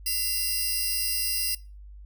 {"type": "tone cluster", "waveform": "5% pulse", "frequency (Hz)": [2032, 2751, 4922], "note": ["B6", "F7", "D#8"], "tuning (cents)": [49, -27, -20], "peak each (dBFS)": [-27, -21, -20], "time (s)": [0.06, 1.55], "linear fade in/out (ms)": 5, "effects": ["noise-tail reverb RT60 0.3 s tail -21 dB re dry", "added 50 Hz sine -42 dBFS peak until 2.05 s"]}